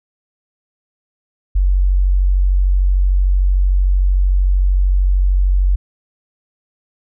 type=tone; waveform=sine; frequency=46.63 Hz; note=F#1; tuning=14 cents sharp; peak=-10 dBFS; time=1.55-5.76 s; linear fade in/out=10 ms; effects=none